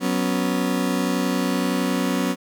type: chord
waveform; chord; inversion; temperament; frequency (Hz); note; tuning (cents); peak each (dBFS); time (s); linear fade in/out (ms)
35% pulse; F# suspended fourth; none; just; 185 / 246.7 / 277.5; F#3 / B3 / C#4; 0 / -2 / +2; -23; 0-2.36; 50
effects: none